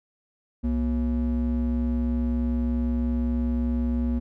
triangle ring-modulated tone, 151.6 Hz, D#3, 45 cents flat, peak -17 dBFS, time 0.63-4.2 s, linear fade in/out 20 ms, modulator 87.3 Hz, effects none

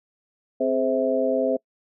harmonic tone with a mistuned harmonic, 130.5 Hz, C3, 4 cents flat, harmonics 2 / 3 / 4 / 5, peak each -26 / -27 / -23 / -25 dBFS, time 0.6-1.57 s, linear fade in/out 10 ms, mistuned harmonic 3, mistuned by +120 cents, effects noise-tail reverb RT60 0.1 s tail -26 dB re dry

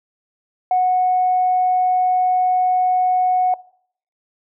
sine tone, 735 Hz, F#5, 12 cents flat, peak -12 dBFS, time 0.71-3.54 s, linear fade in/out 2 ms, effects noise-tail reverb RT60 0.6 s tail -22 dB re dry + tanh soft clip ceiling -8 dBFS

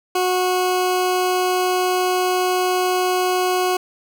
20% pulse tone, 365.9 Hz, F#4, 19 cents flat, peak -12 dBFS, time 0.15-3.77 s, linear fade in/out 5 ms, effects none

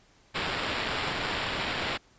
blue noise with sample-and-hold, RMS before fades -31 dBFS, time 0.34-1.98 s, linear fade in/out 20 ms, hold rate 6300 Hz, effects pink hiss -61 dBFS RMS until 2.18 s + resampled to 16000 Hz

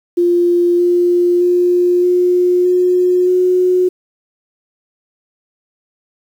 sine tone with pitch steps, 349.1 / 352.1 / 355.2 / 358.3 / 361.4 / 364.6 Hz, F4 / F4 / F4 / F4 / F#4 / F#4, -1 / +14 / +29 / +44 / -41 / -25 cents, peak -9 dBFS, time 0.17-3.89 s, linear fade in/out 10 ms, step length 620 ms, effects 7-bit

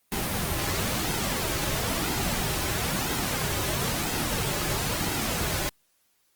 pink noise with flanger, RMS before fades -28 dBFS, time 0.12-5.69 s, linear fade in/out 0 ms, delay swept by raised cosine 1.7 to 4.4 ms, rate 1 Hz, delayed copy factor -0.5, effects white hiss -69 dBFS RMS until 6.35 s + Opus 24 kbps

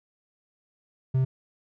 triangle tone, 130.81 Hz, C3, in tune, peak -18 dBFS, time 1.14-1.25 s, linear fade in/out 10 ms, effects none

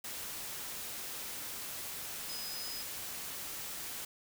sine tone in noise, 5040 Hz, D#8, 21 cents sharp, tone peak -42 dBFS, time 2.29-2.82 s, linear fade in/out 5 ms, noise white, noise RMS -42 dBFS, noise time 0.04-4.05 s, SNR -3 dB, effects none

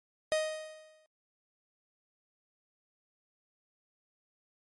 45% pulse tone with exponential decay, 624 Hz, D#5, 5 cents sharp, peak -25 dBFS, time 0.32-1.06 s, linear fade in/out 0 ms, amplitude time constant 160 ms, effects MP3 48 kbps

